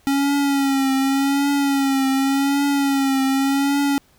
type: tone with vibrato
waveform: square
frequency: 275.1 Hz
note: C#4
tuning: 13 cents flat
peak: -17 dBFS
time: 0.07-3.98 s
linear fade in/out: 0 ms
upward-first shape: triangle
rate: 0.87 Hz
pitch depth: 55 cents each way
effects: pink hiss -57 dBFS RMS until 4.18 s